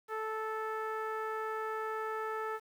sawtooth tone with low-pass filter, 438 Hz, A4, 8 cents flat, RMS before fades -37 dBFS, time 0.08-2.6 s, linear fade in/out 50 ms, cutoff 1500 Hz, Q 3.3, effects 10-bit

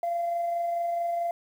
sine tone with amplitude modulation, 687 Hz, F5, 29 cents flat, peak -23 dBFS, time 0.03-1.31 s, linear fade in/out 2 ms, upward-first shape sine, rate 24.6 Hz, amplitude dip 30%, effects tanh soft clip ceiling -22 dBFS + 9-bit

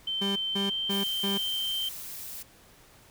sine tone with pitch glide, 3100 to 3127 Hz, G7 to G7, -20 to -5 cents, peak -28 dBFS, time 0.07-1.89 s, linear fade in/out 5 ms, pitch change +15 cents, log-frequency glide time 0.53-0.61 s
30% pulse tone bursts, 198.3 Hz, G3, 20 cents sharp, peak -26 dBFS, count 4, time 0.21-1.38 s, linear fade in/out 10 ms, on 150 ms, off 190 ms
blue noise, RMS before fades -40 dBFS, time 0.9-2.43 s, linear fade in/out 10 ms
effects pink hiss -56 dBFS RMS until 3.1 s

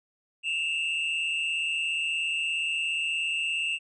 triangle tone pair together, 2637 / 2794 Hz, E7 / F7, 0 / 0 cents, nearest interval minor second, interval 100 cents, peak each -26 dBFS, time 0.43-3.79 s, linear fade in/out 50 ms, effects tanh soft clip ceiling -22 dBFS + resampled to 22050 Hz

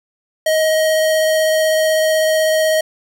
square tone with vibrato, 630 Hz, D#5, 21 cents sharp, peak -13 dBFS, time 0.46-2.81 s, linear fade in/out 5 ms, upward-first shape sine, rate 16 Hz, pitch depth 8 cents each way, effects none

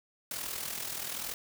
white noise with amplitude modulation, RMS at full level -35 dBFS, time 0.31-1.34 s, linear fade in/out 2 ms, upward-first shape sine, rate 40.9 Hz, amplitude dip 60%, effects none

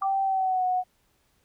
sine tone with pitch glide, 778 to 734.3 Hz, G5 to F#5, -13 to -13 cents, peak -22 dBFS, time 0.01-0.84 s, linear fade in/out 50 ms, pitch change -100 cents, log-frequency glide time 0.23-0.65 s
sine tone with exponential decay, 1174.7 Hz, D6, in tune, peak -23 dBFS, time 0.02-0.16 s, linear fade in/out 2 ms, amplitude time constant 29 ms
effects pink hiss -68 dBFS RMS until 1.44 s

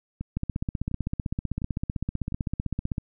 two click trains, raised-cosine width 5 ms, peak -15 / -20 dBFS, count 42 / 4, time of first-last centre 0.37-2.981 / 0.21-2.323 s, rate 15.7 / 1.42 Hz, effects none

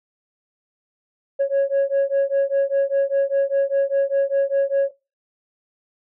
sine beating tone pair, 550 / 555 Hz, C#5 / C#5, -14 / +2 cents, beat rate 5 Hz, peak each -18 dBFS, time 1.39-4.91 s, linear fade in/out 20 ms, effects noise-tail reverb RT60 0.3 s tail -23 dB re dry + tanh soft clip ceiling -14 dBFS

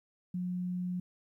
sine tone, 180 Hz, F#3, 47 cents flat, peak -32 dBFS, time 0.34-1 s, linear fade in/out 5 ms, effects 12-bit

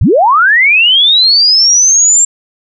sine linear sweep, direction up, 51.9 to 7459 Hz, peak -4 dBFS, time 0.01-2.25 s, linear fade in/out 5 ms, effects none

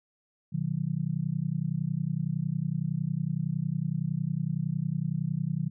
sine chord, B major, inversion none, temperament just, 123.47 / 154.34 / 185.21 Hz, B2 / D#3 / F#3, 0 / -14 / +2 cents, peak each -35 / -29 / -33 dBFS, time 0.52-5.7 s, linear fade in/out 20 ms, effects none

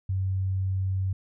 sine tone, 95 Hz, F#2, 46 cents sharp, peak -24 dBFS, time 0.09-1.13 s, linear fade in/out 5 ms, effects none

